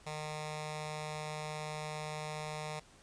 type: tone with notch filter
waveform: 10% pulse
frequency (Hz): 152.9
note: D#3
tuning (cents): -30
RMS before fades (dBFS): -41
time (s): 0.06-2.8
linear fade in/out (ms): 10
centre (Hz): 310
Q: 0.83
effects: pink hiss -61 dBFS RMS until 3.02 s + resampled to 22050 Hz